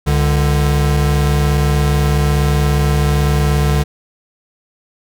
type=tone pair together; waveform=square; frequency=69.29 / 146.83 Hz; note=C#2 / D3; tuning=0 / 0 cents; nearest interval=octave + minor second; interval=1300 cents; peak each=-15 dBFS; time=0.06-3.84 s; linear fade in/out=20 ms; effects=none